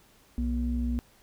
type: tone pair together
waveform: sine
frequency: 62.68 / 239.9 Hz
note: B1 / A#3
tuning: +26 / +50 cents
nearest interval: octave + major seventh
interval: 2324 cents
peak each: -27 / -29 dBFS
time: 0.38-0.99 s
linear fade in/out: 0 ms
effects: tanh soft clip ceiling -19 dBFS + pink hiss -60 dBFS RMS until 1.22 s